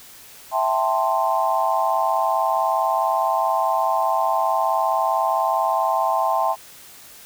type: chord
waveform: sine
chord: A minor seventh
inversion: second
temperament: equal with one note detuned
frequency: 659.3 / 784 / 883.6 / 1046.5 Hz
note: E5 / G5 / A5 / C6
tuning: 0 / 0 / +7 / 0 cents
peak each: -23 dBFS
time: 0.51-6.56 s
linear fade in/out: 50 ms
effects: white hiss -44 dBFS RMS until 7.25 s